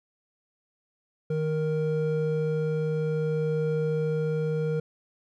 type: tone pair together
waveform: triangle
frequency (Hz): 155.56 / 467.3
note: D#3 / A#4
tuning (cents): 0 / +4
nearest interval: octave + perfect fifth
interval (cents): 1904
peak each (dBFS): -25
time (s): 1.3-4.8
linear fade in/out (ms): 5
effects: none